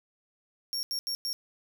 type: tone bursts at uneven times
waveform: 40% pulse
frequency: 5530 Hz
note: F8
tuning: 18 cents flat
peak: -29 dBFS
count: 4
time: 0.73-0.83 / 0.91-0.99 / 1.07-1.15 / 1.25-1.33 s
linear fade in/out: 0 ms
effects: none